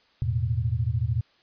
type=chord; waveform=sine; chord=E suspended fourth; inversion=none; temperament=equal; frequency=82.41 / 110 / 123.47 Hz; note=E2 / A2 / B2; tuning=0 / 0 / 0 cents; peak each=-29 / -26 / -27 dBFS; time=0.22-1.21 s; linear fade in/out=0 ms; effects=white hiss -62 dBFS RMS until 1.42 s + resampled to 11025 Hz